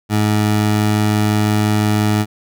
20% pulse tone, 105.8 Hz, G#2, 33 cents sharp, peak -8 dBFS, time 0.09-2.26 s, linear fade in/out 50 ms, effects none

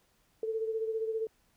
sine beating tone pair, 442.5 / 457.5 Hz, A4 / A#4, +10 / -32 cents, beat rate 15 Hz, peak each -31 / -39 dBFS, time 0.43-1.27 s, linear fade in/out 2 ms, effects pink hiss -70 dBFS RMS until 1.56 s

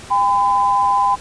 sine tone pair together, 803 / 1011.7 Hz, G5 / B5, +41 / +41 cents, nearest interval major third, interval 400 cents, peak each -17 / -14 dBFS, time 0.1-1.16 s, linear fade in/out 20 ms, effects pink hiss -37 dBFS RMS until 1.2 s + resampled to 22050 Hz

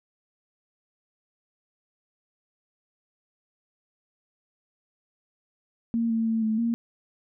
sine tone with pitch steps, 230.8 / 226 / 224.7 / 218.9 / 232.4 Hz, A#3 / A3 / A3 / A3 / A#3, -17 / +47 / +37 / -9 / -5 cents, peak -22 dBFS, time 5.94-6.74 s, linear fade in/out 0 ms, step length 160 ms, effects none

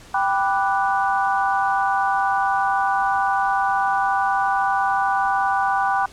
sine chord, G major seventh, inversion none, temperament equal, 784 / 987.8 / 1174.7 / 1480 Hz, G5 / B5 / D6 / F#6, 0 / 0 / 0 / 0 cents, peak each -20 / -24 / -25 / -25 dBFS, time 0.14-6.06 s, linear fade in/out 5 ms, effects pink hiss -45 dBFS RMS until 6.12 s + low-pass 9000 Hz 12 dB/octave

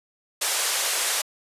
white band-pass noise, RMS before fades -25 dBFS, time 0.41-1.22 s, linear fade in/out 10 ms, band 460 to 11000 Hz, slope 24 dB/octave, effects resampled to 32000 Hz

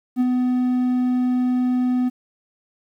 triangle tone with ADSR envelope, 250.5 Hz, B3, 25 cents sharp, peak -12 dBFS, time 0.16-2.1 s, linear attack 45 ms, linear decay 30 ms, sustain -3 dB, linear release 23 ms, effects 9-bit

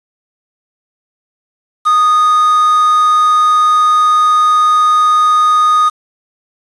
triangle tone with quantisation, 1238 Hz, D#6, 9 cents flat, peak -5 dBFS, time 1.85-5.9 s, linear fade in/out 20 ms, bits 5, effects resampled to 24000 Hz

